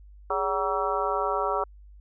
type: harmonic tone with a mistuned harmonic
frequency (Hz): 190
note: F#3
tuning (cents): +46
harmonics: 2 / 3 / 4 / 5 / 6 / 7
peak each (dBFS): -31 / -31 / -31 / -31 / -31 / -31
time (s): 0.3-1.64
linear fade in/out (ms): 5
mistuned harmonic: 2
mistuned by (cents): +140
effects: added 50 Hz sine -46 dBFS peak until 2 s